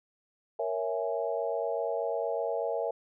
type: chord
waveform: sine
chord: A# half-diminished seventh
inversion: none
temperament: equal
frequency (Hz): 466.2 / 554.4 / 659.3 / 830.6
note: A#4 / C#5 / E5 / G#5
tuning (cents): 0 / 0 / 0 / 0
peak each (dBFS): -33 / -34 / -33 / -38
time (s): 0.59-2.91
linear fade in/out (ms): 5
effects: none